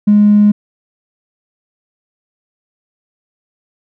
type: tone with tanh clipping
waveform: triangle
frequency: 207.7 Hz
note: G#3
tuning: in tune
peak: -4 dBFS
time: 0.07-0.52 s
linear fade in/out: 10 ms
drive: 1 dB
effects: none